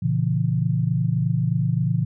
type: chord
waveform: sine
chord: A# diminished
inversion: none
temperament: just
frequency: 116.54 / 139.85 / 167.82 Hz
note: A#2 / C#3 / E3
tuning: 0 / +16 / +31 cents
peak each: -23 dBFS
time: 0.02-2.05 s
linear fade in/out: 10 ms
effects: none

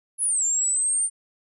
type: linear two-way sweep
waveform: sine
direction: down then up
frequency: 10720 to 7250 to 9000 Hz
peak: -20 dBFS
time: 0.18-1.1 s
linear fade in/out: 50 ms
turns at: 0.45 s
effects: none

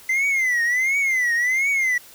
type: tone with vibrato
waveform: triangle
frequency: 2045 Hz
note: C7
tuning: 40 cents flat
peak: -16 dBFS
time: 0.09-1.98 s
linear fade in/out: 5 ms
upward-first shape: triangle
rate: 1.4 Hz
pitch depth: 180 cents each way
effects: white hiss -46 dBFS RMS until 2.14 s

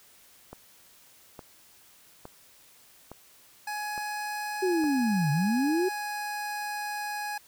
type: click train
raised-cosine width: 1 ms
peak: -27 dBFS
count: 6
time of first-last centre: 0.53-4.84 s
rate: 1.16 Hz
type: tone with pitch glide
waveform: 25% pulse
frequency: 838 to 832.7 Hz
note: G#5 to G#5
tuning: +15 to +4 cents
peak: -28 dBFS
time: 3.67-7.38 s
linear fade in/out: 5 ms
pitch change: -11 cents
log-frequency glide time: 4.63-6.04 s
type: linear two-way sweep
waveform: sine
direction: down then up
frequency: 383.6 to 139.3 to 383.6 Hz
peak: -23 dBFS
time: 4.62-5.89 s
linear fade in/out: 10 ms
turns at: 5.31 s
effects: white hiss -57 dBFS RMS until 7.47 s

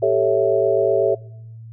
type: chord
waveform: sine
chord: A dominant seventh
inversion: third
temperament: equal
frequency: 392 / 440 / 554.4 / 659.3 Hz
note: G4 / A4 / C#5 / E5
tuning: 0 / 0 / 0 / 0 cents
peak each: -20 / -20 / -20 / -19 dBFS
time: 0.02-1.15 s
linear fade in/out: 10 ms
effects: noise-tail reverb RT60 0.7 s tail -22 dB re dry + added 113 Hz sine -35 dBFS peak until 1.72 s

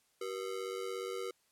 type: ring-modulated tone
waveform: square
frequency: 430 Hz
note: A4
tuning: 40 cents flat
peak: -35 dBFS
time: 0.21-1.31 s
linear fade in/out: 5 ms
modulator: 48.5 Hz
effects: white hiss -73 dBFS RMS until 1.51 s + low-pass 12000 Hz 12 dB/octave

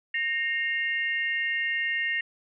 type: tone cluster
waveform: sine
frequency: 1850 / 2130 / 2779 Hz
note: A#6 / C7 / F7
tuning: -14 / +30 / -9 cents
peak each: -27 / -31 / -33 dBFS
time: 0.14-2.21 s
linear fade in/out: 5 ms
effects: none

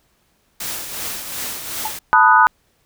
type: noise with tremolo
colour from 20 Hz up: white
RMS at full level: -25 dBFS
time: 0.6-1.99 s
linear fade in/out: 5 ms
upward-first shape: triangle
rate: 2.7 Hz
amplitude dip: 55%
type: tone with exponential decay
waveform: sine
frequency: 870 Hz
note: A5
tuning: 20 cents flat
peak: -17 dBFS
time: 1.85-1.93 s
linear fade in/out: 5 ms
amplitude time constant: 16 ms
type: chord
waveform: sine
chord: B dominant seventh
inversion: third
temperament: equal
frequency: 880 / 987.8 / 1244.5 / 1480 Hz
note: A5 / B5 / D#6 / F#6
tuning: 0 / 0 / 0 / 0 cents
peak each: -14 dBFS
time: 2.13-2.47 s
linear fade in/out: 0 ms
effects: pink hiss -62 dBFS RMS until 2.85 s

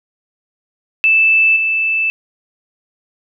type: tone with level steps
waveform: sine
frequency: 2637 Hz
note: E7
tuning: in tune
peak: -8 / -13 dBFS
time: 1.04-2.1 s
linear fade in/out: 0 ms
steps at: 1.56 s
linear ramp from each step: 5 ms
effects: none

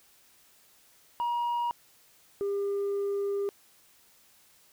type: tone pair in turn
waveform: sine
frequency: 953 / 400.7 Hz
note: A#5 / G4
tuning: +38 / +38 cents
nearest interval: octave + minor third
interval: 1500 cents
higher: first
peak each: -24 / -25 dBFS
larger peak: first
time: 1.2-1.71 / 2.41-3.49 s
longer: second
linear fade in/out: 0 ms
effects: tanh soft clip ceiling -26 dBFS + white hiss -61 dBFS RMS until 4.72 s

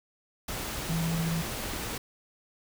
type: tone in noise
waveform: sine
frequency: 164.81 Hz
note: E3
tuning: in tune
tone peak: -27 dBFS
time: 0.89-1.42 s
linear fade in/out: 5 ms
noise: pink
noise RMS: -35 dBFS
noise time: 0.48-1.98 s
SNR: +5 dB
effects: none

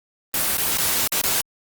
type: noise with dropouts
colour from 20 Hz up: white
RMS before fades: -21 dBFS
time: 0.34-1.41 s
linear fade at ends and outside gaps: 1 ms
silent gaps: 0.571-0.581 / 0.773-0.783 / 1.075-1.121 / 1.215-1.238 s
effects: Opus 24 kbps

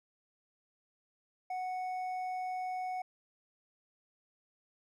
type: tone with hard clipping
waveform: triangle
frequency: 739 Hz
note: F#5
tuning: 2 cents flat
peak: -36 dBFS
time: 1.5-3.02 s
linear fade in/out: 5 ms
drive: 8 dB
effects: none

